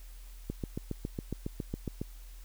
click train, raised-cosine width 3 ms, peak -21 dBFS, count 12, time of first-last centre 0.5-2.015 s, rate 7.26 Hz, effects added 41 Hz sine -45 dBFS peak until 2.44 s + white hiss -59 dBFS RMS until 2.44 s

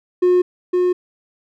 triangle tone pair in turn, 360 / 360 Hz, F#4 / F#4, -47 / -47 cents, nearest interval unison, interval 0 cents, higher neither, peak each -8 / -11 dBFS, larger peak first, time 0.22-0.42 / 0.73-0.93 s, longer neither, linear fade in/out 10 ms, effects tanh soft clip ceiling -5 dBFS

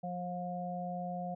harmonic tone, 178.1 Hz, F3, 34 cents sharp, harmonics 1 / 3 / 4, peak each -39 / -44 / -39 dBFS, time 0.03-1.35 s, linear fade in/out 10 ms, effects none

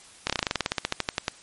slowing click train, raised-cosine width 0.2 ms, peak -6 dBFS, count 19, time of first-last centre 0.27-1.281 s, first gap 27 ms, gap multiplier 1.08, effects white hiss -50 dBFS RMS until 1.42 s + MP3 48 kbps

